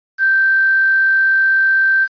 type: tone with quantisation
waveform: sine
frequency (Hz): 1564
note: G6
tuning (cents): -4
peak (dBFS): -10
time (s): 0.18-2.08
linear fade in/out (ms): 50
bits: 6
effects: resampled to 11025 Hz